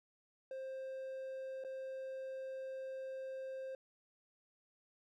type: tone with dropouts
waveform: triangle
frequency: 528 Hz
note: C5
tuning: 16 cents sharp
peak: -40 dBFS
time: 0.51-3.75 s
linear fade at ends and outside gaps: 2 ms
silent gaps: 1.639-1.647 s
effects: none